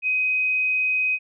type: tone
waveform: sine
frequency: 2516 Hz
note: D#7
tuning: 19 cents sharp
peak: -19 dBFS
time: 0.02-1.19 s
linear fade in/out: 50 ms
effects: none